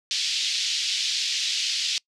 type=band-pass noise; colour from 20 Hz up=white; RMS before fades=-26 dBFS; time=0.11-1.98 s; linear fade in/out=0 ms; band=2800 to 5300 Hz; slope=24 dB/octave; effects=noise-tail reverb RT60 0.1 s tail -25 dB re dry + low-pass 10000 Hz 12 dB/octave